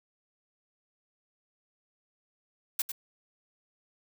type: noise with echo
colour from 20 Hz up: blue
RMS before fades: -28 dBFS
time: 2.79-2.82 s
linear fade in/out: 5 ms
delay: 99 ms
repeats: 1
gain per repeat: -8 dB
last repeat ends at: 2.919 s
effects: none